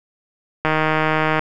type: click train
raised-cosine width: 0.5 ms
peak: -3 dBFS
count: 117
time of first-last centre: 0.65-1.394 s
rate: 156 Hz
effects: none